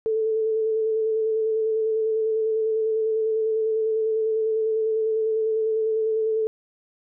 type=tone with vibrato; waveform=sine; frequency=440 Hz; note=A4; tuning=in tune; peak=-20 dBFS; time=0.06-6.47 s; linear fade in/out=0 ms; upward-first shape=square; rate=10 Hz; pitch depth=16 cents each way; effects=none